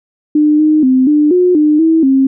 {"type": "tone with pitch steps", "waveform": "sine", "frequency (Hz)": [300.9, 307.5, 258.8, 298.8, 360.8, 302.1, 323.6, 267.8], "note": ["D4", "D#4", "C4", "D4", "F#4", "D4", "E4", "C4"], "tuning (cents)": [42, -20, -19, 30, -44, 49, -32, 40], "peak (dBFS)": -6, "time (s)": [0.35, 2.27], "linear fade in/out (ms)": 5, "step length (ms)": 240, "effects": []}